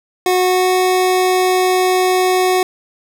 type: tone with pitch glide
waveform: 25% pulse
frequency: 365.9 to 368.9 Hz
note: F#4 to F#4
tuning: -19 to -5 cents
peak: -8 dBFS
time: 0.26-2.63 s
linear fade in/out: 2 ms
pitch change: +14 cents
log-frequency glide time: 0.36-0.69 s
effects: none